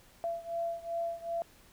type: beating tone pair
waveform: sine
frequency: 675 / 677.6 Hz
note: E5 / E5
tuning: +41 / +48 cents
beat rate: 2.6 Hz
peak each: -35 / -37 dBFS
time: 0.24-1.42 s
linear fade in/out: 0 ms
effects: pink hiss -60 dBFS RMS until 1.72 s